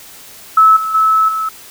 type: tone with level steps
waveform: sine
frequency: 1301 Hz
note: E6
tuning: 23 cents flat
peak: -4 / -16 / -8 / -15 dBFS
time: 0.57-1.49 s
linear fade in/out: 5 ms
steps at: 0.76 / 0.94 / 1.28 s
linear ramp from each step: 10 ms
effects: white hiss -37 dBFS RMS until 1.7 s